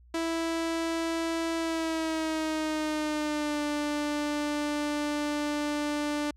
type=tone with pitch glide; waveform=sawtooth; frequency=329.6 to 295.3 Hz; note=E4 to D4; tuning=0 to +10 cents; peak=-24 dBFS; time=0.14-6.31 s; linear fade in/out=5 ms; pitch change=-190 cents; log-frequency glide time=1.57-3.62 s; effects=added 60 Hz sine -53 dBFS peak until 6.36 s + low-pass 9000 Hz 12 dB/octave